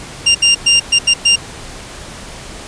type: tone bursts at uneven times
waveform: 25% pulse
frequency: 2794 Hz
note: F7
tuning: in tune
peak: -3 dBFS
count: 6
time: 0.26-0.35 / 0.42-0.55 / 0.66-0.8 / 0.92-0.99 / 1.07-1.14 / 1.25-1.36 s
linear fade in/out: 10 ms
effects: pink hiss -31 dBFS RMS until 2.67 s + resampled to 22050 Hz